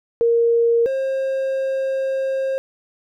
sine / triangle tone pair in turn, 466.2 / 534.2 Hz, A#4 / C5, 0 / +36 cents, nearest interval major second, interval 236 cents, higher second, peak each -13 / -17 dBFS, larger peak first, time 0.21-0.86 / 0.86-2.58 s, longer second, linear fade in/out 0 ms, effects none

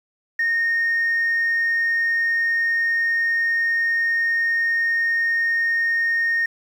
sine tone, 1845 Hz, A#6, 18 cents flat, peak -16 dBFS, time 0.39-6.46 s, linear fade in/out 5 ms, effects tanh soft clip ceiling -15 dBFS + 8-bit

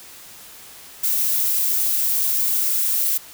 violet noise, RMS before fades -20 dBFS, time 1.03-3.18 s, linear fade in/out 10 ms, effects white hiss -42 dBFS RMS until 3.33 s

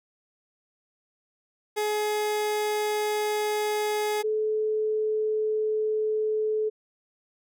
30% pulse / sine tone pair in turn, 422 / 431.6 Hz, G#4 / A4, +28 / -33 cents, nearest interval unison, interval 39 cents, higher second, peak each -22 / -23 dBFS, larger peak first, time 1.76-4.23 / 4.23-6.7 s, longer neither, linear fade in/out 20 ms, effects none

